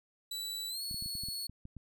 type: tone with pitch glide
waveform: sawtooth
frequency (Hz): 3951 to 4384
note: B7 to C#8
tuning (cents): 0 to -20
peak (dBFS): -34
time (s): 0.31-1.47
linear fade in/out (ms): 5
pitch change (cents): +180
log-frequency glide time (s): 0.69-0.82
type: clicks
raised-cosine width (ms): 5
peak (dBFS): -34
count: 10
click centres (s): 0.912 / 0.944 / 1.024 / 1.06 / 1.153 / 1.236 / 1.286 / 1.496 / 1.654 / 1.767
effects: none